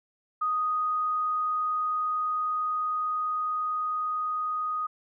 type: tone with level ramp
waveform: sine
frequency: 1244.5 Hz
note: D#6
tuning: in tune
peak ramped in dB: -24 to -27 dBFS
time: 0.41-4.87 s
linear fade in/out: 10 ms
effects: none